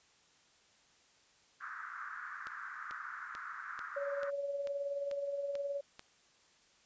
white band-pass noise, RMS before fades -45 dBFS, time 1.6-4.31 s, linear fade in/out 20 ms, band 1200 to 1600 Hz, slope 48 dB/octave
click train, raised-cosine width 0.2 ms, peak -30 dBFS, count 9, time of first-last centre 2.47-5.994 s, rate 2.27 Hz
sine tone with tremolo, 564 Hz, C#5, 30 cents sharp, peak -33 dBFS, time 3.96-5.81 s, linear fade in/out 10 ms, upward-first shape sine, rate 19 Hz, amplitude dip 45%
effects white hiss -67 dBFS RMS until 6.85 s + resampled to 16000 Hz

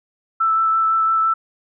sine tone with vibrato, 1322 Hz, E6, 5 cents sharp, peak -14 dBFS, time 0.4-1.34 s, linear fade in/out 10 ms, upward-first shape sine, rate 5.9 Hz, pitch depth 11 cents each way, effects none

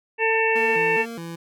harmonic tone, 447.1 Hz, A4, 28 cents sharp, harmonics 1 / 2 / 4 / 5 / 6, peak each -22 / -25 / -24 / -28 / -24 dBFS, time 0.18-1.06 s, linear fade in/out 50 ms
25% pulse tone with vibrato, 196.9 Hz, G3, 8 cents sharp, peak -28 dBFS, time 0.55-1.36 s, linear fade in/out 10 ms, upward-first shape square, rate 2.4 Hz, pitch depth 280 cents each way
effects none

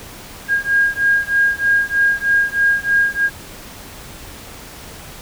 sine beating tone pair, 1623 / 1626.2 Hz, G#6 / G#6, -40 / -37 cents, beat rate 3.2 Hz, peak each -16 dBFS, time 0.48-3.3 s, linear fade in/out 50 ms, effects pink hiss -36 dBFS RMS until 5.21 s

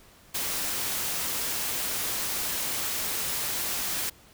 white noise, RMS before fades -30 dBFS, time 0.34-4.1 s, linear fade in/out 10 ms, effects pink hiss -55 dBFS RMS until 4.33 s

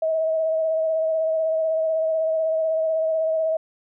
sine tone with vibrato, 640 Hz, D#5, 49 cents sharp, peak -19 dBFS, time 0.02-3.57 s, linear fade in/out 5 ms, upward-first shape sine, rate 16 Hz, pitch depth 23 cents each way, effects none

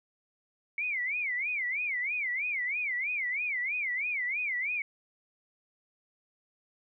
sine tone with vibrato, 2203 Hz, C#7, 11 cents flat, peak -29 dBFS, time 0.78-4.82 s, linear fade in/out 2 ms, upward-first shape sine, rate 3.1 Hz, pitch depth 220 cents each way, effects none

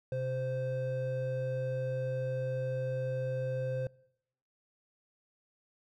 triangle tone pair together, 128.97 / 519 Hz, C3 / C5, -25 / -14 cents, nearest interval 2 octaves, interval 2411 cents, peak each -33 / -32 dBFS, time 0.12-3.87 s, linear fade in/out 2 ms, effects noise-tail reverb RT60 0.8 s tail -24 dB re dry

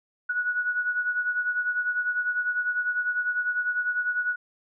sine beating tone pair, 1465 / 1475 Hz, F#6 / F#6, -18 / -6 cents, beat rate 10 Hz, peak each -25 / -31 dBFS, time 0.29-4.36 s, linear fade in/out 10 ms, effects none

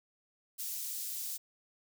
white high-pass noise, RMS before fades -39 dBFS, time 0.58-1.38 s, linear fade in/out 20 ms, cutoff 5300 Hz, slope 12 dB/octave, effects none

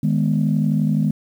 sine chord, G# minor, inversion second, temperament equal, 155.56 / 207.7 / 246.9 Hz, D#3 / G#3 / B3, 0 / 0 / 0 cents, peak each -18 / -19 / -22 dBFS, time 0.03-1.11 s, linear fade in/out 5 ms, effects tanh soft clip ceiling -8 dBFS + 8-bit

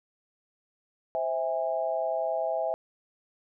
sine chord, C augmented, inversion none, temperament just, 523.3 / 654.1 / 817.6 Hz, C5 / E5 / G#5, 0 / -14 / -27 cents, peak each -33 / -28 / -33 dBFS, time 1.15-2.74 s, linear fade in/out 0 ms, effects none

